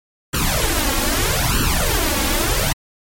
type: noise with flanger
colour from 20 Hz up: pink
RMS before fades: -18 dBFS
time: 0.33-2.73 s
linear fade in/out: 10 ms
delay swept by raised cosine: 0.68 to 3.68 ms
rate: 0.79 Hz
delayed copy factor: +1
effects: MP3 64 kbps